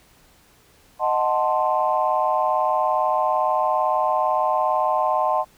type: chord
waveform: sine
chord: D# diminished seventh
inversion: none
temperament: equal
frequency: 622.3 / 740 / 880 / 1046.5 Hz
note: D#5 / F#5 / A5 / C6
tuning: 0 / 0 / 0 / 0 cents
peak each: -23 dBFS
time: 0.99-5.45 s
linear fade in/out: 50 ms
effects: tanh soft clip ceiling -7 dBFS + pink hiss -55 dBFS RMS until 5.57 s